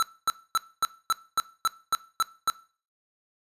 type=tone bursts; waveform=square; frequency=1326 Hz; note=E6; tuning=10 cents sharp; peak=-21 dBFS; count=10; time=0-2.5 s; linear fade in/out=0 ms; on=25 ms; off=250 ms; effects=noise-tail reverb RT60 0.4 s tail -18 dB re dry + resampled to 32000 Hz